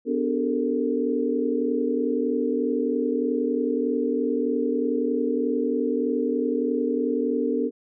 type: tone cluster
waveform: sine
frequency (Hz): 250.2 / 293.4 / 393.1 / 423.7 / 454.9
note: B3 / D4 / G4 / G#4 / A#4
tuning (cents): +23 / -2 / +5 / +35 / -42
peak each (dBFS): -26 / -27 / -31 / -34 / -26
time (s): 0.05-7.71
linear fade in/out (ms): 50
effects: none